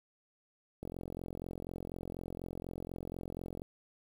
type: click train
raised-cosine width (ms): 2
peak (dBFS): -28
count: 124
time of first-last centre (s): 0.83-3.619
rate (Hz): 44.1
effects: 9-bit